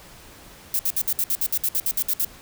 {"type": "noise bursts", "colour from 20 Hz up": "violet", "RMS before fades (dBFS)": -22, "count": 14, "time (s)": [0.74, 2.248], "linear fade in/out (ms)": 2, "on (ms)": 52, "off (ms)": 60, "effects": ["pink hiss -46 dBFS RMS until 2.41 s"]}